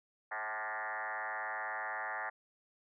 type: tone with frequency modulation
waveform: sine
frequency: 1300 Hz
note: E6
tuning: 24 cents flat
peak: -36 dBFS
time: 0.31-2.3 s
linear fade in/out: 10 ms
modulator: 108 Hz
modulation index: 5.8
effects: none